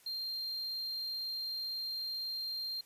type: tone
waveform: triangle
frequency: 4186 Hz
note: C8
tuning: in tune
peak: -35 dBFS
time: 0.06-2.81 s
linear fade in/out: 5 ms
effects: white hiss -63 dBFS RMS until 2.85 s + resampled to 32000 Hz